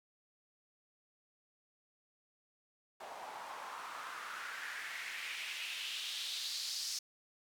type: noise with band-pass filter sweep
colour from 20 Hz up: white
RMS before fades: -43 dBFS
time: 3-6.99 s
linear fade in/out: 5 ms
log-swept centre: 720 to 5300 Hz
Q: 3
effects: none